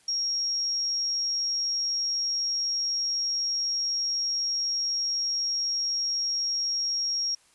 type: tone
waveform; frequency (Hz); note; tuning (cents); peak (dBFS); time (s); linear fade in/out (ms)
sine; 5588; F8; 0; -25; 0.08-7.35; 5
effects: white hiss -61 dBFS RMS until 7.54 s + resampled to 24000 Hz